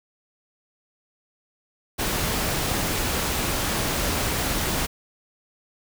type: noise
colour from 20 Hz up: pink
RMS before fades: -25 dBFS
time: 1.98-4.87 s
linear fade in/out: 20 ms
effects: none